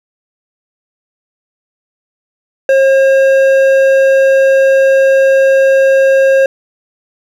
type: tone with hard clipping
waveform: triangle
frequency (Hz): 538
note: C5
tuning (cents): +48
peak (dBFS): -7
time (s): 2.69-6.46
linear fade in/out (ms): 2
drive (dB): 12
effects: none